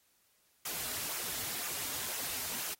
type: noise with flanger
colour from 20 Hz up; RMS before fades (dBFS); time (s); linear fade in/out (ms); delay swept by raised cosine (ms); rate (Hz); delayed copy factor
white; -38; 0.65-2.74; 5; 0.21 to 5.91; 2; -0.6
effects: white hiss -71 dBFS RMS until 2.79 s + AAC 48 kbps